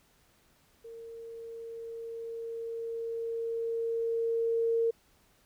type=tone with level ramp; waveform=sine; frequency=458.9 Hz; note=A#4; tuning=27 cents flat; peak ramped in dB=-43 to -24 dBFS; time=0.84-4.91 s; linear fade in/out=10 ms; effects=pink hiss -66 dBFS RMS until 5.45 s